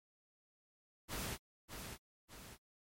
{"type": "noise with echo", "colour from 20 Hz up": "pink", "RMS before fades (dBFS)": -42, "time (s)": [1.08, 1.38], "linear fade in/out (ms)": 50, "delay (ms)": 600, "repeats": 2, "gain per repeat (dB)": -6, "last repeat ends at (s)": 2.58, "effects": ["MP3 64 kbps"]}